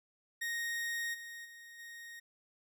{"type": "tone with level steps", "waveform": "40% pulse", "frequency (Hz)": 1864.7, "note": "A#6", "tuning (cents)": 0, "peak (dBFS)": [-34, -44, -50, -46], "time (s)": [0.41, 2.2], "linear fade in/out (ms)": 10, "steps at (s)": [1.13, 1.44, 1.78], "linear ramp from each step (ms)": 20, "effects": []}